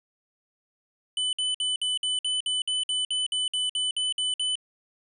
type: tone bursts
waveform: square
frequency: 3000 Hz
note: F#7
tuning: 23 cents sharp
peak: -25 dBFS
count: 16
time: 1.17-4.555 s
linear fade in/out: 2 ms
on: 160 ms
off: 55 ms
effects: resampled to 24000 Hz